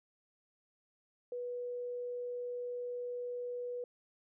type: tone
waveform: sine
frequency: 489.1 Hz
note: B4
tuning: 17 cents flat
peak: -37 dBFS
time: 1.32-3.84 s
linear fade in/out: 2 ms
effects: none